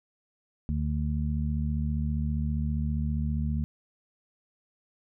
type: harmonic tone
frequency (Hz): 75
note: D2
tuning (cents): +37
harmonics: 1 / 2 / 3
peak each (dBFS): -28 / -31 / -33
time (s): 0.69-3.64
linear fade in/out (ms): 0
effects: none